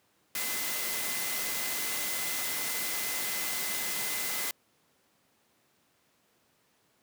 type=tone in noise; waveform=sine; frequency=2039 Hz; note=C7; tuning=45 cents flat; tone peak=-40 dBFS; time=0.35-4.51 s; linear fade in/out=2 ms; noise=white; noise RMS=-33 dBFS; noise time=0.35-4.51 s; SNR=-10 dB; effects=pink hiss -69 dBFS RMS until 7.02 s + high-pass 150 Hz 12 dB/octave